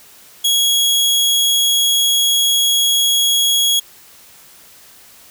sawtooth tone, 3322 Hz, G#7, in tune, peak -9 dBFS, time 0.44-3.8 s, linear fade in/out 10 ms, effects white hiss -44 dBFS RMS until 5.3 s

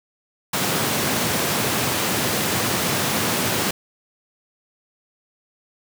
pink high-pass noise, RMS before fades -22 dBFS, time 0.53-3.71 s, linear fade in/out 5 ms, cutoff 110 Hz, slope 24 dB/octave, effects none

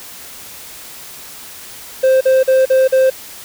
triangle tone bursts, 524 Hz, C5, 2 cents sharp, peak -6 dBFS, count 5, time 2.03-3.102 s, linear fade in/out 10 ms, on 180 ms, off 43 ms, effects white hiss -34 dBFS RMS until 3.44 s

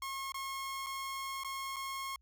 sawtooth tone with dropouts, 1082 Hz, C#6, 42 cents flat, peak -34 dBFS, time 0.02-2.16 s, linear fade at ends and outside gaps 2 ms, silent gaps 0.321-0.343 / 0.863-0.867 / 1.436-1.446 / 1.761-1.765 s, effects added 60 Hz sine -65 dBFS peak until 2.21 s

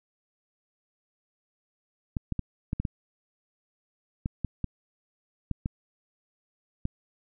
clicks, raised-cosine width 5 ms, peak -16 dBFS, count 12, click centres 2.168 / 2.323 / 2.393 / 2.731 / 2.8 / 2.852 / 4.259 / 4.447 / 4.643 / 5.513 / 5.659 / 6.854 s, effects none

